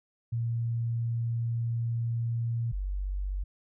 sine tone pair in turn, 116.54 / 47.88 Hz, A#2 / G1, 0 / -40 cents, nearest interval octave + minor third, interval 1540 cents, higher first, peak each -27 / -29 dBFS, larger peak first, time 0.32-2.72 / 2.72-3.44 s, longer first, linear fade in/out 10 ms, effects none

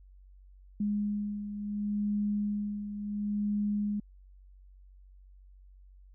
sine beating tone pair, 206.5 / 207.21 Hz, G#3 / G#3, -10 / -4 cents, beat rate 0.71 Hz, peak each -30 / -37 dBFS, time 0.8-4 s, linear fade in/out 5 ms, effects added 47 Hz sine -52 dBFS peak until 6.14 s

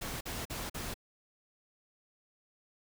pink noise bursts, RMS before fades -39 dBFS, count 4, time 0.01-0.942 s, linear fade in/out 10 ms, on 200 ms, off 44 ms, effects none

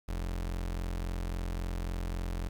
35% pulse tone, 43.65 Hz, F1, in tune, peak -31 dBFS, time 0.08-2.49 s, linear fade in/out 10 ms, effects 10-bit

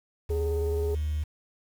sine tone, 75.8 Hz, D#2, 45 cents flat, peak -25 dBFS, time 0.29-1.24 s, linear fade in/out 10 ms
sine tone with vibrato, 416.4 Hz, G#4, 5 cents sharp, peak -26 dBFS, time 0.3-0.95 s, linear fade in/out 5 ms, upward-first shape square, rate 19 Hz, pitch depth 16 cents each way
effects tanh soft clip ceiling -21 dBFS + 8-bit

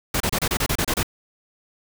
pink noise bursts, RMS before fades -22 dBFS, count 10, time 0.14-1.031 s, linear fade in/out 5 ms, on 63 ms, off 29 ms, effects none

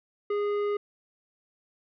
triangle tone with tanh clipping, 411.6 Hz, G#4, 16 cents flat, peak -27 dBFS, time 0.3-0.77 s, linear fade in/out 5 ms, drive 15 dB, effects none

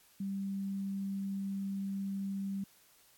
sine tone, 196 Hz, G3, in tune, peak -34 dBFS, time 0.2-2.64 s, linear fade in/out 5 ms, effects white hiss -64 dBFS RMS until 3.17 s + AAC 64 kbps

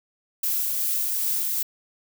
violet noise with tremolo, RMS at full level -24 dBFS, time 0.43-1.63 s, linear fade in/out 5 ms, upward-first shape triangle, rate 2.6 Hz, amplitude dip 25%, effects none

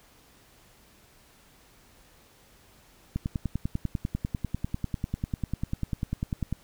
click train, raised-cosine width 5 ms, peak -16 dBFS, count 35, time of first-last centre 3.16-6.526 s, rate 10.1 Hz, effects pink hiss -58 dBFS RMS until 6.63 s

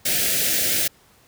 white band-stop noise, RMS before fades -21 dBFS, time 0.05-0.88 s, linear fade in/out 10 ms, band 710 to 1500 Hz, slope 48 dB/octave, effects pink hiss -55 dBFS RMS until 1.27 s + high-pass 60 Hz 12 dB/octave

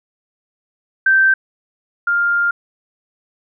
sine tone pair in turn, 1558 / 1401.7 Hz, G6 / F6, -11 / +6 cents, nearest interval major second, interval 183 cents, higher first, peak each -9 / -13 dBFS, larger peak first, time 1.06-1.34 / 2.07-2.51 s, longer second, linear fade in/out 5 ms, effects none

